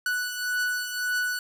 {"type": "beating tone pair", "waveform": "45% pulse", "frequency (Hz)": [1480, 1481.8], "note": ["F#6", "F#6"], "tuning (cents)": [0, 2], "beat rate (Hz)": 1.8, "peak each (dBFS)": [-27, -32], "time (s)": [0.06, 1.39], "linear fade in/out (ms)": 2, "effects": []}